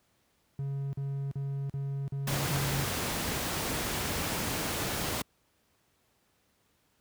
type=tone bursts; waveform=triangle; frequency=138.5 Hz; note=C#3; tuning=1 cent flat; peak=-29 dBFS; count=6; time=0.59-2.845 s; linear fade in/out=0 ms; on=340 ms; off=43 ms
type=noise; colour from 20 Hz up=pink; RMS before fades=-32 dBFS; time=2.27-5.22 s; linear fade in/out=5 ms
effects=pink hiss -71 dBFS RMS until 7 s + high-pass 60 Hz 12 dB/octave